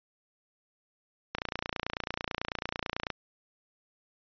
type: click train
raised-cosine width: 0.3 ms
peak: -15 dBFS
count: 52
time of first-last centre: 1.35-3.103 s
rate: 29.1 Hz
effects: resampled to 11025 Hz